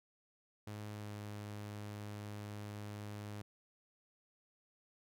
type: tone with pitch glide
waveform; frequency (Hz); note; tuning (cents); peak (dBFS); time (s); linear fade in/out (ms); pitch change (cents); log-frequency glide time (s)
sawtooth; 105.1 to 103.95; G#2 to G#2; +21 to +2; -40; 0.67-3.42; 5; -19; 0.95-1.09
effects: none